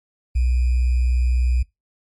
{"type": "tone with sample-and-hold", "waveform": "sine", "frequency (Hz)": 61.74, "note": "B1", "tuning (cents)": 0, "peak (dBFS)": -15, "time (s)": [0.35, 1.63], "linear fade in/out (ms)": 10, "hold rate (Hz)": 2450, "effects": ["noise-tail reverb RT60 0.2 s tail -24 dB re dry", "MP3 48 kbps"]}